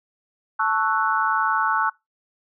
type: chord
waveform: sine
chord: F# minor seventh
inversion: first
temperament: equal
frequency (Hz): 880 / 1108.7 / 1318.5 / 1480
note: A5 / C#6 / E6 / F#6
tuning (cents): 0 / 0 / 0 / 0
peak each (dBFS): -24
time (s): 0.59-1.9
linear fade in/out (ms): 10
effects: noise-tail reverb RT60 0.2 s tail -24 dB re dry